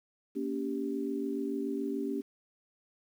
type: chord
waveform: sine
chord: G diminished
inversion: first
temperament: just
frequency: 235.2 / 282.2 / 392 Hz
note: Bb3 / Db4 / G4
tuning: +16 / +31 / 0 cents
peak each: -37 / -34 / -36 dBFS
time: 0.35-2.22 s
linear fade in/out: 20 ms
effects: 10-bit